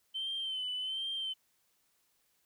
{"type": "tone with vibrato", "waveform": "sine", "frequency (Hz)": 3080, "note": "G7", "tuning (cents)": -31, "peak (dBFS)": -33, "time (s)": [0.14, 1.34], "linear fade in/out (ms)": 20, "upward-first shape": "sine", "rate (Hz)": 1.3, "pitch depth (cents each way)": 52, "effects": ["tanh soft clip ceiling -30 dBFS", "white hiss -74 dBFS RMS until 2.45 s"]}